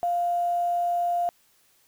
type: tone with quantisation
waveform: sine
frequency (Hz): 698.5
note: F5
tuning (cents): 0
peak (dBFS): -22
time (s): 0.03-1.29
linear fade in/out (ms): 0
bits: 8
effects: white hiss -63 dBFS RMS until 1.87 s